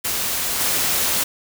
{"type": "noise with level steps", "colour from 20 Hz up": "white", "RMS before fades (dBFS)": [-23, -20], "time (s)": [0.04, 1.24], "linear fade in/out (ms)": 10, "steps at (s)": 0.59, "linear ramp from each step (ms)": 20, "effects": []}